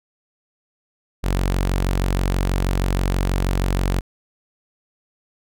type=tone; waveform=sawtooth; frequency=46.25 Hz; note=F#1; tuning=in tune; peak=-14 dBFS; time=1.23-4.01 s; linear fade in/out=20 ms; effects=none